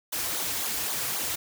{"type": "noise with flanger", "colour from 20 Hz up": "white", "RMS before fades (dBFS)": -30, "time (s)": [0.12, 1.36], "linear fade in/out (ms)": 10, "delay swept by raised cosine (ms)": [0.37, 5.37], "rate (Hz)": 3.8, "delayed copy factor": -0.95, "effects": []}